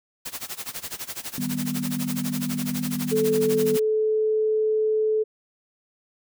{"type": "noise with tremolo", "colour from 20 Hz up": "white", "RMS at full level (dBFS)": -31, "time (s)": [0.25, 3.8], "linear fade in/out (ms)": 10, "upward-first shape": "sine", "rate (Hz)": 12, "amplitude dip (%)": 90}
{"type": "chord", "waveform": "sine", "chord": "Eb augmented", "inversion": "none", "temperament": "equal", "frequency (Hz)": [155.56, 196, 246.9], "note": ["Eb3", "G3", "B3"], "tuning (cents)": [0, 0, 0], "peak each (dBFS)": [-32, -31, -27], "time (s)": [1.38, 3.77], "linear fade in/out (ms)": 2}
{"type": "tone with pitch glide", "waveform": "sine", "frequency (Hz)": [436, 433.5], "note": ["A4", "A4"], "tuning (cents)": [-16, -26], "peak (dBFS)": -19, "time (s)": [3.11, 5.24], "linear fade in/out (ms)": 20, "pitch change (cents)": -10, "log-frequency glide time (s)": [3.53, 3.76]}
{"effects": []}